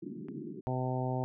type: band-pass noise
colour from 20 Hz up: white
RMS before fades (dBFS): -42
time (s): 0.02-0.61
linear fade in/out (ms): 10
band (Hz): 130 to 390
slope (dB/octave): 96
type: click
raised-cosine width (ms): 0.5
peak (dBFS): -38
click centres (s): 0.285
type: harmonic tone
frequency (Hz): 128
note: C3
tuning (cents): -38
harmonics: 1 / 2 / 3 / 4 / 5 / 6 / 7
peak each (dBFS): -33 / -38 / -40 / -42 / -40 / -40 / -42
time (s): 0.67-1.24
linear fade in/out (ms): 0
effects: none